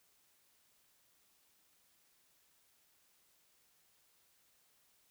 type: silence
effects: white hiss -72 dBFS RMS until 5.1 s